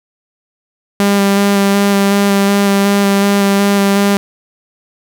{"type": "tone with vibrato", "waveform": "sawtooth", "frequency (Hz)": 199.6, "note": "G3", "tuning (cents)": 32, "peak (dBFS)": -5, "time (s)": [1, 4.17], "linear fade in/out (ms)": 0, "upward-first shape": "square", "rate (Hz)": 2.7, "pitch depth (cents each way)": 11, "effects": ["7-bit"]}